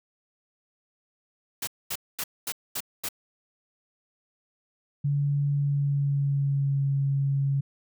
white noise bursts, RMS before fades -31 dBFS, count 6, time 1.62-3.088 s, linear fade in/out 5 ms, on 53 ms, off 230 ms
sine tone with pitch glide, 142.8 to 138.57 Hz, D3 to C#3, -48 to 0 cents, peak -22 dBFS, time 5.04-7.61 s, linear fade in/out 10 ms, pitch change -52 cents, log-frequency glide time 5.51-6.85 s
effects none

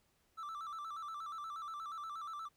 triangle tone with vibrato, 1244.5 Hz, D#6, in tune, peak -40 dBFS, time 0.37-2.49 s, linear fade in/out 20 ms, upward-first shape square, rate 8.4 Hz, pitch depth 100 cents each way, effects pink hiss -75 dBFS RMS until 2.56 s

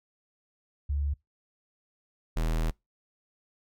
sine / square tone pair in turn, 71.6 / 40.18 Hz, D2 / E1, -43 / -44 cents, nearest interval minor seventh, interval 1001 cents, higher first, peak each -26 dBFS, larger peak neither, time 0.89-1.14 / 2.36-2.71 s, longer second, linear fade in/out 10 ms, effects noise-tail reverb RT60 0.2 s tail -25 dB re dry

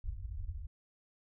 pink low-pass noise, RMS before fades -40 dBFS, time 0.04-0.67 s, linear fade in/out 10 ms, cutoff 100 Hz, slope 96 dB/octave, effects none

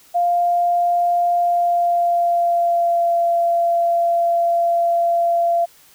sine tone with pitch glide, 698.5 to 684.5 Hz, F5 to F5, 0 to -35 cents, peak -14 dBFS, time 0.14-5.66 s, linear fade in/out 20 ms, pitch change -35 cents, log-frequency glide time 1.34-3.19 s, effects white hiss -50 dBFS RMS until 5.94 s

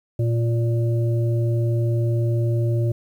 harmonic tone, 116.54 Hz, A#2, in tune, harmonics 1 / 3 / 5, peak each -18 / -28 / -32 dBFS, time 0.19-2.92 s, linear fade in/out 5 ms, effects 9-bit

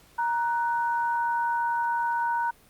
sine tone pair together, 938 / 1489 Hz, A#5 / F#6, +11 / +11 cents, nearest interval minor sixth, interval 800 cents, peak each -24 / -31 dBFS, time 0.18-2.51 s, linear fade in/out 10 ms, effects pink hiss -57 dBFS RMS until 2.69 s + Opus 48 kbps

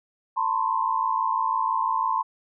sine tone cluster, 899 / 1005 / 1065 Hz, A5 / B5 / C6, +37 / +30 / +30 cents, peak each -26 dBFS, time 0.36-2.23 s, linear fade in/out 20 ms, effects none

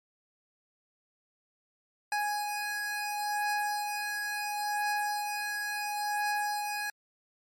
25% pulse beating tone pair, 830.6 / 831.32 Hz, G#5 / G#5, 0 / +1 cents, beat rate 0.72 Hz, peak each -28 / -32 dBFS, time 2.12-6.9 s, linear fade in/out 2 ms, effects MP3 64 kbps

